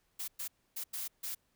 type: noise bursts at uneven times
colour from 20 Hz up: blue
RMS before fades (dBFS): -39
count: 5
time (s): 0.19-0.28 / 0.39-0.48 / 0.76-0.84 / 0.93-1.08 / 1.23-1.35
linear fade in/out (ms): 10
effects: pink hiss -75 dBFS RMS until 1.55 s